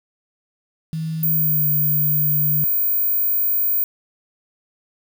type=tone with pitch glide; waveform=sine; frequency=160.1 to 150.24 Hz; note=D#3 to D3; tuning=+50 to +40 cents; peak=-22 dBFS; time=0.93-2.64 s; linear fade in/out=0 ms; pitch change=-110 cents; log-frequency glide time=1.31-1.67 s
type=tone; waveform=sine; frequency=15250 Hz; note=A#9; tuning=38 cents sharp; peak=-16 dBFS; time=1.23-3.84 s; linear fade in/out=2 ms
effects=7-bit